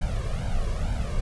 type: noise with flanger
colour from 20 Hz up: brown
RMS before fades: -26 dBFS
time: 0.01-1.21 s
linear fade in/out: 10 ms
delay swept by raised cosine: 1.3 to 1.81 ms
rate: 2.2 Hz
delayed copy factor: +0.85
effects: resampled to 24000 Hz